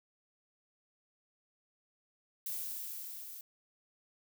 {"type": "noise with level ramp", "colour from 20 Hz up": "violet", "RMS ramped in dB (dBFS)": [-38, -48], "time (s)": [2.46, 3.41], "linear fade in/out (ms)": 2, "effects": []}